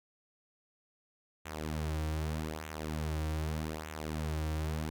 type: tone with flanger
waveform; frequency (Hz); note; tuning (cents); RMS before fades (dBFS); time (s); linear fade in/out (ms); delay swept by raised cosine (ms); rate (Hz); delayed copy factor
sawtooth; 77.78; D#2; 0; -36; 1.45-4.9; 10; 0.2 to 4.8; 0.82; -0.7
effects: none